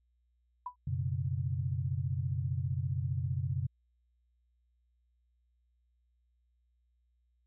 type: tone with exponential decay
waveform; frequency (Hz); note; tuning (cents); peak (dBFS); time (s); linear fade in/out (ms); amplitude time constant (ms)
sine; 989; B5; +2; -32; 0.66-0.76; 5; 20
type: chord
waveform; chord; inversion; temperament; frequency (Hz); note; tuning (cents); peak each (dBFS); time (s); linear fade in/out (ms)
sine; F# suspended fourth; none; equal with one note detuned; 91.91 / 123.47 / 138.59; F#2 / B2 / C#3; -11 / 0 / 0; -35; 0.87-3.67; 5
effects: added 60 Hz sine -70 dBFS peak until 7.46 s